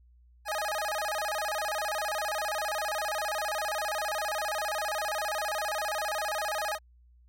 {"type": "tone with vibrato", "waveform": "25% pulse", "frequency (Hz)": 721, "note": "F#5", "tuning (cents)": -45, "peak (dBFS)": -26, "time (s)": [0.45, 6.79], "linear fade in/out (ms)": 50, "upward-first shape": "square", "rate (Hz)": 15, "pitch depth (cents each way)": 250, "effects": ["added 60 Hz sine -56 dBFS peak until 7.28 s"]}